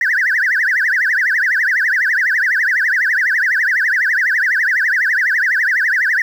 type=tone with vibrato; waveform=sine; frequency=1748 Hz; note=A6; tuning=12 cents flat; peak=-11 dBFS; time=0.01-6.22 s; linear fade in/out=2 ms; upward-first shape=triangle; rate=12 Hz; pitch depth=300 cents each way; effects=tanh soft clip ceiling -8 dBFS + 7-bit